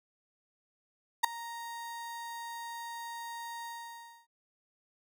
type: tone with ADSR envelope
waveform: 35% pulse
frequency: 932.3 Hz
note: A#5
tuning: in tune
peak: -17 dBFS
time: 1.23-4.27 s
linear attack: 14 ms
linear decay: 4 ms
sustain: -21 dB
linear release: 620 ms
effects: none